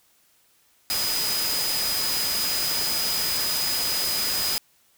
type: tone in noise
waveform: sine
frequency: 4978 Hz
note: D#8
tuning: in tune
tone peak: -26 dBFS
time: 0.9-4.58 s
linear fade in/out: 0 ms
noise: white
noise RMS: -27 dBFS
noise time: 0.9-4.58 s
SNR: -2 dB
effects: white hiss -62 dBFS RMS until 4.97 s